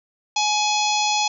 harmonic tone, 842 Hz, G#5, 24 cents sharp, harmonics 1 / 3 / 4 / 5 / 6 / 7 / 8, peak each -21 / -26 / -27 / -28 / -29 / -29 / -30 dBFS, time 0.36-1.28 s, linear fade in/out 5 ms, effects none

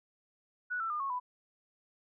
sine tone with pitch steps, 1472 / 1334.3 / 1209.5 / 1096.4 / 993.9 Hz, F#6 / E6 / D#6 / C#6 / B5, -9 / +21 / -49 / -19 / +11 cents, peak -32 dBFS, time 0.7-1.2 s, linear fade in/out 20 ms, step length 100 ms, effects none

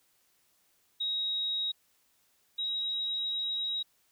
sine tone pair in turn, 3797 / 3823 Hz, A#7 / A#7, +31 / +43 cents, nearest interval unison, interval 12 cents, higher second, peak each -29 / -30 dBFS, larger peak first, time 1-1.72 / 2.58-3.83 s, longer second, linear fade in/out 10 ms, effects white hiss -70 dBFS RMS until 4.11 s

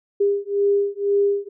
sine beating tone pair, 401.8 / 403.8 Hz, G4 / G#4, +43 / -49 cents, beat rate 2 Hz, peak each -20 dBFS, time 0.2-1.49 s, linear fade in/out 10 ms, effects none

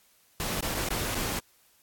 pink noise with dropouts, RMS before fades -31 dBFS, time 0.4-1.39 s, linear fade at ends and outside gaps 1 ms, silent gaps 0.608-0.626 / 0.745-0.749 / 0.888-0.905 / 1.147-1.151 s, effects white hiss -63 dBFS RMS until 1.82 s + AAC 64 kbps

